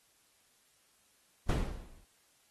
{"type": "noise with exponential decay", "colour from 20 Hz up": "brown", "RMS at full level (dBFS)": -24, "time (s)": [1.49, 2.05], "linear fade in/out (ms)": 5, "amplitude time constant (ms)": 120, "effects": ["white hiss -69 dBFS RMS until 2.5 s", "AAC 32 kbps"]}